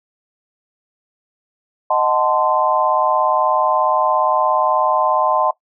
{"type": "chord", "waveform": "sine", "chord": "D# diminished seventh", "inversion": "none", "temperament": "equal with one note detuned", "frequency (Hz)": [622.3, 740, 880, 1036.9], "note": ["D#5", "F#5", "A5", "C6"], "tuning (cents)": [0, 0, 0, -16], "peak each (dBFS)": [-19, -20, -19, -18], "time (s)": [1.9, 5.51], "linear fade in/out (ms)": 5, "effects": ["noise-tail reverb RT60 0.1 s tail -18 dB re dry"]}